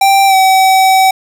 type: tone with pitch glide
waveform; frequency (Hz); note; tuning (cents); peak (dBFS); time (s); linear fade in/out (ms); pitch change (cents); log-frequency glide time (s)
square; 784 to 762.1; G5 to G5; 0 to -49; -6; 0.01-1.11; 5; -49; 0.27-0.35
effects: none